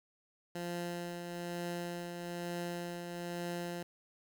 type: tone with tremolo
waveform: 15% pulse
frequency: 173.8 Hz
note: F3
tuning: 8 cents flat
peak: -30 dBFS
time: 0.55-3.83 s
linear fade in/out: 5 ms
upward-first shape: triangle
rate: 1.1 Hz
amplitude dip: 45%
effects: 11-bit